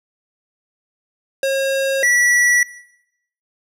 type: tone pair in turn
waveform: square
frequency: 541 / 1946.9 Hz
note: C#5 / B6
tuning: -42 / -25 cents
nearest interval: octave + minor seventh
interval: 2217 cents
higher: second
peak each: -16 / -13 dBFS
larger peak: second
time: 1.43-2.03 / 2.03-2.63 s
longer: neither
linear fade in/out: 2 ms
effects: noise-tail reverb RT60 0.8 s tail -19 dB re dry + low-pass 12000 Hz 12 dB/octave